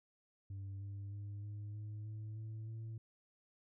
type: tone with pitch steps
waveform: sine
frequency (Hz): 98 / 99.89 / 101.81 / 103.77 / 105.76 / 107.8 / 109.87 / 111.99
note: G2 / G2 / G#2 / G#2 / G#2 / A2 / A2 / A2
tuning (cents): 0 / +33 / -34 / -1 / +32 / -35 / -2 / +31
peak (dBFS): -40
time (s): 0.5-2.98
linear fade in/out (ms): 5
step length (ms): 310
effects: tanh soft clip ceiling -42 dBFS